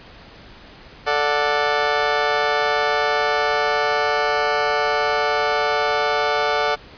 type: chord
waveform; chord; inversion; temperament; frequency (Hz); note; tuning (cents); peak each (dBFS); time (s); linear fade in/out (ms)
20% pulse; D major; second; just; 440.5 / 587.3 / 734.2; A4 / D5 / F#5; +2 / 0 / -14; -17; 1.06-6.76; 20
effects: pink hiss -43 dBFS RMS until 6.97 s + resampled to 11025 Hz